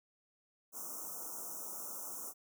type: band-stop noise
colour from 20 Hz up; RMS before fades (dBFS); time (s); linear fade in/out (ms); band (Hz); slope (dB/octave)
white; -44; 0.72-2.34; 50; 1400 to 5600; 96
effects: high-pass 200 Hz 12 dB/octave